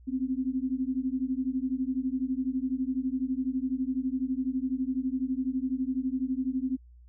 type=beating tone pair; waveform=sine; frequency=254.2 / 266.2 Hz; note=C4 / C4; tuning=-50 / +30 cents; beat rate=12 Hz; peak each=-30 dBFS; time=0.07-6.77 s; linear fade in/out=20 ms; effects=added 60 Hz sine -50 dBFS peak until 7.08 s